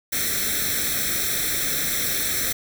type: noise with comb filter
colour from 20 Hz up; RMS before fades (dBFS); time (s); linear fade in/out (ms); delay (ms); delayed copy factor
white; -24; 0.12-2.53; 10; 0.52; +0.9
effects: none